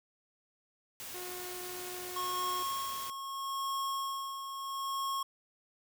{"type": "noise", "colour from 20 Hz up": "white", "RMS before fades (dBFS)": -44, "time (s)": [1, 3.1], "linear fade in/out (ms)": 0}
{"type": "tone", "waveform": "sawtooth", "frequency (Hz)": 361.8, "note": "F#4", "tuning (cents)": -39, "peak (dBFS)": -39, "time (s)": [1.14, 2.63], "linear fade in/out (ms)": 5}
{"type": "tone with tremolo", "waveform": "square", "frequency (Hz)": 1089, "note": "C#6", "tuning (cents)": -31, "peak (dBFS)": -33, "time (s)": [2.16, 5.23], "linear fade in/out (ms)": 5, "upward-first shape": "sine", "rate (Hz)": 0.76, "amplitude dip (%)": 55}
{"effects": []}